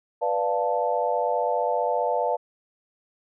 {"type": "chord", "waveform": "sine", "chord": "B half-diminished seventh", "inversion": "none", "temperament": "equal with one note detuned", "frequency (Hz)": [493.9, 589, 698.5, 880], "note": ["B4", "D5", "F5", "A5"], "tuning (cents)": [0, 5, 0, 0], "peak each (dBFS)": -27, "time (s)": [0.21, 2.37], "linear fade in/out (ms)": 20, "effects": []}